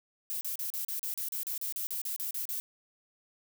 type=noise bursts; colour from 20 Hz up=violet; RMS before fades=-35 dBFS; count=16; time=0.3-2.6 s; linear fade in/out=0 ms; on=110 ms; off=36 ms; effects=none